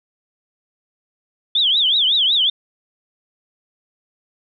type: tone with vibrato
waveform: sine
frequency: 3404 Hz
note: G#7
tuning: 42 cents sharp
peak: -13 dBFS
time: 1.55-2.5 s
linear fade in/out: 5 ms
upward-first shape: triangle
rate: 5.4 Hz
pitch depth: 260 cents each way
effects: none